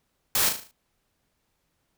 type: noise with echo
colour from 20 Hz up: white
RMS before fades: -23 dBFS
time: 0.35-0.49 s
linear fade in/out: 2 ms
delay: 37 ms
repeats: 6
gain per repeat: -6 dB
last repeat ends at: 0.712 s
effects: pink hiss -74 dBFS RMS until 1.97 s